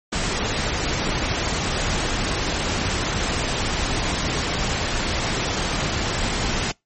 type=noise; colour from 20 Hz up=pink; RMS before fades=-23 dBFS; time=0.12-6.72 s; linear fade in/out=10 ms; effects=noise-tail reverb RT60 0.2 s tail -25 dB re dry + MP3 32 kbps